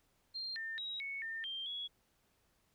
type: tone with pitch steps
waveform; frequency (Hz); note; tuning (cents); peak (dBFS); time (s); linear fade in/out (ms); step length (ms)
sine; 4188 / 1801 / 3828 / 2213 / 1808 / 3170 / 3354; C8 / A6 / A#7 / C#7 / A6 / G7 / G#7; +1 / +40 / +45 / -3 / +47 / +19 / +16; -39; 0.34-1.88; 20; 220
effects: pink hiss -75 dBFS RMS until 2.74 s